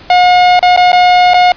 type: tone with dropouts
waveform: 45% pulse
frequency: 720 Hz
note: F#5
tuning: 47 cents flat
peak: -4 dBFS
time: 0.1-1.52 s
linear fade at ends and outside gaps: 2 ms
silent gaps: 0.593-0.627 / 0.764-0.774 / 0.919-0.929 / 1.336-1.342 s
effects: pink hiss -35 dBFS RMS until 1.56 s + resampled to 11025 Hz